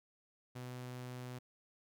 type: tone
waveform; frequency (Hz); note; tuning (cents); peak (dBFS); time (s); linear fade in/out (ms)
sawtooth; 125.2; B2; +24; -40; 0.55-1.39; 10
effects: none